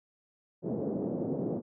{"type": "band-pass noise", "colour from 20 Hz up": "pink", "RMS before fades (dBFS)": -33, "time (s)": [0.62, 1.62], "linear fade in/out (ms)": 50, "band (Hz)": [160, 520], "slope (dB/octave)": 24, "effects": []}